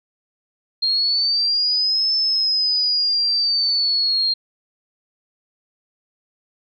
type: linear two-way sweep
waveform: sine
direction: up then down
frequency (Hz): 4200 to 5274 to 4200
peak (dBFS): -16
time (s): 0.82-4.34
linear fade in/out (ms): 10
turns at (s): 2.14
effects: none